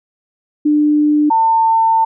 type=tone pair in turn; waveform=sine; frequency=298.5 / 899.2 Hz; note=D4 / A5; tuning=+28 / +37 cents; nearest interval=octave + perfect fifth; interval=1909 cents; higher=second; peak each=-9 dBFS; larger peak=neither; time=0.65-1.3 / 1.3-2.05 s; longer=second; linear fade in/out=10 ms; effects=none